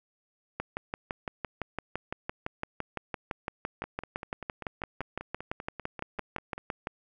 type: two click trains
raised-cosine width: 0.5 ms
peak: -23 / -17 dBFS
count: 15 / 38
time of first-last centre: 3.84-6.58 / 0.6-6.871 s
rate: 5.11 / 5.9 Hz
effects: none

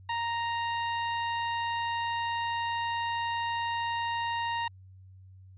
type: tone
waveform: sawtooth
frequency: 932.3 Hz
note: A#5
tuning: in tune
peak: -25 dBFS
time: 0.09-4.68 s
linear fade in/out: 5 ms
effects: added 94 Hz sine -49 dBFS peak until 5.57 s + resampled to 8000 Hz

